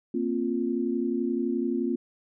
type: chord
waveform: sine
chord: Bb suspended second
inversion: none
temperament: equal with one note detuned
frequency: 233.1 / 264.7 / 349.2 Hz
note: Bb3 / C4 / F4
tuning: 0 / +20 / 0 cents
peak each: -29 dBFS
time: 0.14-1.96 s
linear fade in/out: 5 ms
effects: none